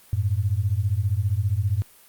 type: beating tone pair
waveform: sine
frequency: 93 / 108 Hz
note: F#2 / A2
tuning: +9 / -32 cents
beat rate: 15 Hz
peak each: -23 dBFS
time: 0.13-1.82 s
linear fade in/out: 0 ms
effects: white hiss -52 dBFS RMS until 2.08 s + Opus 32 kbps